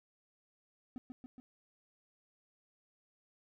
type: tone with echo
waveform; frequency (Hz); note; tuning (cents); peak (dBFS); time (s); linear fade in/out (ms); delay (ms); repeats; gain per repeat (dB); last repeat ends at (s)
triangle; 253.4; B3; +45; -38; 0.96-0.98; 0; 140; 3; -3; 1.4
effects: none